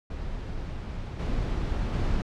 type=noise with level steps; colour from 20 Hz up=brown; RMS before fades=-34 / -28 / -26 dBFS; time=0.1-2.22 s; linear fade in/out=5 ms; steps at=1.19 / 1.93 s; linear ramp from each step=5 ms; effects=low-pass 5000 Hz 12 dB/octave